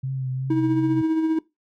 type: tone with vibrato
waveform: sine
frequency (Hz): 131.3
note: C3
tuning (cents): +6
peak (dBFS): -24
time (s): 0.03-1.02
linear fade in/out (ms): 10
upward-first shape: triangle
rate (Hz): 2.7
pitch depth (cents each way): 37
type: tone with tremolo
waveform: triangle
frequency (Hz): 319.4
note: D#4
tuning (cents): +45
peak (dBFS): -15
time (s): 0.5-1.39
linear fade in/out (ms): 5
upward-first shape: sine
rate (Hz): 15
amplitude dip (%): 40
effects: noise-tail reverb RT60 0.2 s tail -20 dB re dry